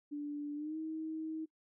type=tone with pitch glide; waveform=sine; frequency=292.3 to 316.9 Hz; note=D4 to D#4; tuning=-8 to +32 cents; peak=-37 dBFS; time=0.11-1.46 s; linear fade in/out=20 ms; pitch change=+140 cents; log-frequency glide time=0.55-0.77 s; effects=noise-tail reverb RT60 0.1 s tail -23 dB re dry